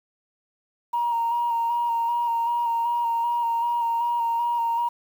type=tone with vibrato; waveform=sine; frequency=939 Hz; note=A#5; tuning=12 cents sharp; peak=-20 dBFS; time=0.93-4.89 s; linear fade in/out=10 ms; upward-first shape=square; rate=2.6 Hz; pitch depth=21 cents each way; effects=tanh soft clip ceiling -17 dBFS + 8-bit